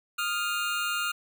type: tone pair together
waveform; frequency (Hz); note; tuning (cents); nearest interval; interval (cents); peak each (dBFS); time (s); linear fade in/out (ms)
25% pulse; 1239.7 / 1400; D#6 / F6; -7 / +4; major second; 211; -29 / -25; 0.18-1.12; 10
effects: none